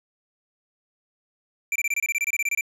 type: tone bursts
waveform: square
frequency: 2349 Hz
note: D7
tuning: in tune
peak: -22 dBFS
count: 15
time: 1.72-2.61 s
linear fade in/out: 2 ms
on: 36 ms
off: 25 ms
effects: low-pass 11000 Hz 12 dB/octave